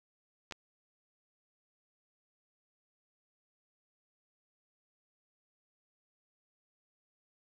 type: clicks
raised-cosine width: 0.2 ms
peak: -25 dBFS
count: 2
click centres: 0.511 / 0.523 s
effects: none